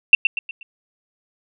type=tone with echo; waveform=sine; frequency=2700 Hz; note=E7; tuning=41 cents sharp; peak=-4 dBFS; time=0.13-0.15 s; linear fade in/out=2 ms; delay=120 ms; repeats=4; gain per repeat=-8 dB; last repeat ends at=0.63 s; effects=none